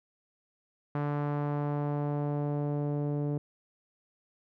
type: tone with low-pass filter sweep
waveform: sawtooth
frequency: 145.9 Hz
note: D3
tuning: 11 cents flat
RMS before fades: -31 dBFS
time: 0.95-3.38 s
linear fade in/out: 2 ms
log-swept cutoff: 1300 to 460 Hz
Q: 1.2
effects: none